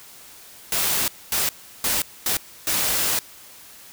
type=noise bursts at uneven times; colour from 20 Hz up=white; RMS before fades=-22 dBFS; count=5; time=0.72-1.08 / 1.32-1.49 / 1.84-2.02 / 2.26-2.37 / 2.67-3.19 s; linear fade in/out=2 ms; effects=white hiss -45 dBFS RMS until 3.92 s